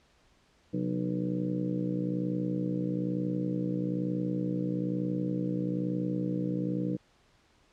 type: harmonic tone with a mistuned harmonic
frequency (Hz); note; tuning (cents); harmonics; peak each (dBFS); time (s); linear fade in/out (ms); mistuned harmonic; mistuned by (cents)
61.1; B1; -18; 2 / 3 / 4 / 5 / 6 / 7 / 8 / 9; -36 / -32 / -42 / -33 / -45 / -47 / -39 / -50; 0.73-6.97; 10; 2; +140
effects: pink hiss -65 dBFS RMS until 7.72 s + low-pass 6000 Hz 12 dB/octave